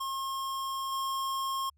square tone with level steps, 1075 Hz, C6, 47 cents sharp, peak -33 / -31 dBFS, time 0-1.7 s, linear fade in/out 10 ms, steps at 0.92 s, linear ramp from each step 2 ms, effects added 73 Hz sine -64 dBFS peak until 1.77 s

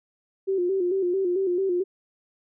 sine tone with vibrato, 370 Hz, F#4, in tune, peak -21 dBFS, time 0.47-1.84 s, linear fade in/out 20 ms, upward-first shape square, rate 4.5 Hz, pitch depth 74 cents each way, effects none

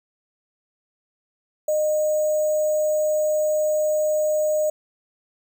sine tone with sample-and-hold, 612 Hz, D#5, 29 cents flat, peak -18 dBFS, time 1.68-4.7 s, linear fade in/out 5 ms, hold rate 7350 Hz, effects none

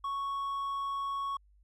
sine tone with hard clipping, 1108.7 Hz, C#6, in tune, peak -33 dBFS, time 0.04-1.37 s, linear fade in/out 5 ms, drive 3 dB, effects added 50 Hz sine -60 dBFS peak until 1.63 s

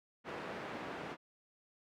pink band-pass noise, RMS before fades -44 dBFS, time 0.24-1.17 s, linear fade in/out 50 ms, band 220 to 2000 Hz, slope 12 dB/octave, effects none

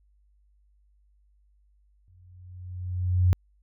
sine tone with exponential growth, 90.6 Hz, F#2, 36 cents flat, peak -15 dBFS, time 2.08-3.33 s, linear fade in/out 0 ms, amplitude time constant 270 ms, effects added 50 Hz sine -60 dBFS peak until 3.62 s

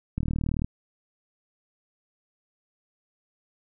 click train, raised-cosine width 5 ms, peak -15 dBFS, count 19, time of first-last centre 0.18-0.645 s, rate 38.7 Hz, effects none

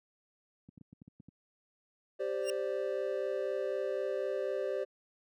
clicks, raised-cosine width 5 ms, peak -33 dBFS, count 8, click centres 0.689 / 0.777 / 0.812 / 0.929 / 1.018 / 1.079 / 1.201 / 1.286 s
triangle chord, G suspended fourth, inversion none, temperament equal, 392 / 523.3 / 587.3 Hz, G4 / C5 / D5, 0 / 0 / 0 cents, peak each -34 / -34 / -35 dBFS, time 2.19-4.85 s, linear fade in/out 20 ms
20% pulse tone with exponential growth, 2794 Hz, F7, in tune, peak -28 dBFS, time 2.41-2.5 s, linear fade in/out 1 ms, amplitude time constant 19 ms
effects high-pass 200 Hz 12 dB/octave

